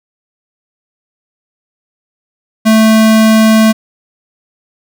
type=tone; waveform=square; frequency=220 Hz; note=A3; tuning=in tune; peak=-5 dBFS; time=2.65-3.73 s; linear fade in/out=20 ms; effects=none